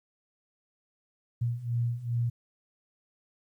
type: beating tone pair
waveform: sine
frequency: 117.3 / 119.8 Hz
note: A#2 / A#2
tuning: +11 / +48 cents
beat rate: 2.5 Hz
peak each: -32 / -29 dBFS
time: 1.41-2.3 s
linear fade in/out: 10 ms
effects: 11-bit